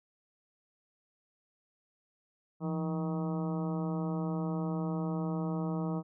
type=harmonic tone with a mistuned harmonic; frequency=157.9 Hz; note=D#3; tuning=26 cents sharp; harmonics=1 / 2 / 3 / 4 / 5 / 6 / 7 / 8; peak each=-32 / -38 / -42 / -44 / -46 / -48 / -49 / -50 dBFS; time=2.6-6.03 s; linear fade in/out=50 ms; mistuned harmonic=1; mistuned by=+120 cents; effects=none